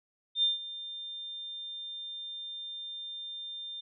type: tone with ADSR envelope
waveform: sine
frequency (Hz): 3600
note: A7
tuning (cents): +39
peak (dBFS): -22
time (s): 0.35-3.81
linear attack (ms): 79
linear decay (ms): 150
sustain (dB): -16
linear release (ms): 11
effects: none